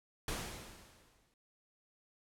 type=noise with exponential decay; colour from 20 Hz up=pink; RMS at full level=-37 dBFS; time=0.28-1.34 s; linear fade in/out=2 ms; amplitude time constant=230 ms; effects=low-pass 12000 Hz 12 dB/octave